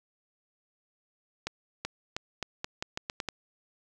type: accelerating click train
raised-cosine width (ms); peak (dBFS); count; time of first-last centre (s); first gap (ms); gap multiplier
0.2; -15; 10; 1.47-3.287; 380; 0.83
effects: none